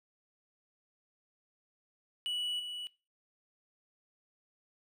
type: tone with level steps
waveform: triangle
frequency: 2945 Hz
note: F#7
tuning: 9 cents flat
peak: -31 / -37 dBFS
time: 2.26-2.87 s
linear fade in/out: 0 ms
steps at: 2.59 s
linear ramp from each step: 10 ms
effects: noise-tail reverb RT60 0.3 s tail -21 dB re dry